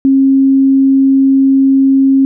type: tone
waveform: sine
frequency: 270 Hz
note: C#4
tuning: 45 cents flat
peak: -5 dBFS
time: 0.05-2.25 s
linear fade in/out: 0 ms
effects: none